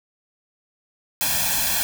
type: noise with comb filter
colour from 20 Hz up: white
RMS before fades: -22 dBFS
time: 1.21-1.83 s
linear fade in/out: 0 ms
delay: 1.2 ms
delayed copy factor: +1
effects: none